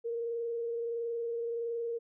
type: tone with frequency modulation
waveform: sine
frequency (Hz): 466.2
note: A#4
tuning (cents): 0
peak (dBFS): -32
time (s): 0.04-1.99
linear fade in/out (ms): 20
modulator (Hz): 21.5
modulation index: 0.29
effects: none